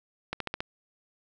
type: accelerating click train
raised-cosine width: 0.3 ms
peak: -15 dBFS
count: 5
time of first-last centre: 0.33-0.605 s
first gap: 73 ms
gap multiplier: 0.96
effects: none